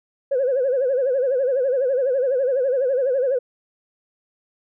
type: tone with vibrato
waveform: sine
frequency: 523.3 Hz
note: C5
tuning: in tune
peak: -16 dBFS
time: 0.31-3.39 s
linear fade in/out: 10 ms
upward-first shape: sine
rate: 12 Hz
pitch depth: 120 cents each way
effects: tanh soft clip ceiling -13 dBFS